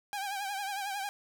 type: tone with vibrato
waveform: sawtooth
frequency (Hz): 797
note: G5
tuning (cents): +28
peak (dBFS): -30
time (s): 0.13-1.09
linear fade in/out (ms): 0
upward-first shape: triangle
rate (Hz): 11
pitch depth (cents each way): 82
effects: none